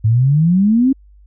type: exponential sweep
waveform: sine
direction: up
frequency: 105.7 to 275.4 Hz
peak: -9 dBFS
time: 0.04-0.93 s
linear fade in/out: 10 ms
effects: added 50 Hz sine -42 dBFS peak until 1.26 s